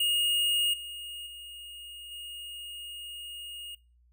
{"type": "tone with level steps", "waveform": "square", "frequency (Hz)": 2857, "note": "F7", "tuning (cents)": 39, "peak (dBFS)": [-25, -39, -43, -40], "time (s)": [0, 3.75], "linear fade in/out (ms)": 5, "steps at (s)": [0.73, 1.26, 2.11], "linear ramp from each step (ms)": 10, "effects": ["noise-tail reverb RT60 0.3 s tail -19 dB re dry", "added 60 Hz sine -60 dBFS peak until 4.12 s"]}